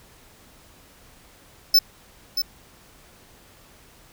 square tone with echo, 5274 Hz, E8, in tune, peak -12 dBFS, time 1.74-1.79 s, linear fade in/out 5 ms, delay 630 ms, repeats 1, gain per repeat -9 dB, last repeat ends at 2.42 s, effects pink hiss -52 dBFS RMS until 4.12 s

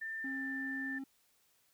sine tone with pitch glide, 1789 to 1776.6 Hz, A6 to A6, +28 to +16 cents, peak -38 dBFS, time 0.01-0.99 s, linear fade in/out 10 ms, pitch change -12 cents, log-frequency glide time 0.27-0.38 s
triangle tone, 269.2 Hz, C4, 49 cents sharp, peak -38 dBFS, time 0.24-1.04 s, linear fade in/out 5 ms
effects white hiss -72 dBFS RMS until 1.73 s

